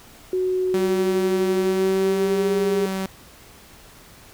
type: tone with pitch glide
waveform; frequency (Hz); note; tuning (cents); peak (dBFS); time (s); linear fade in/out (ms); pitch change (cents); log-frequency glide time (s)
sine; 370 to 401.2; F#4 to G4; 0 to +40; -19; 0.33-2.86; 2; +140; 1.59-2.53
type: tone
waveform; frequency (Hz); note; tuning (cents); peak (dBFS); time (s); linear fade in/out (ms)
sawtooth; 191; G3; -45; -20; 0.74-3.06; 0
effects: pink hiss -47 dBFS RMS until 4.33 s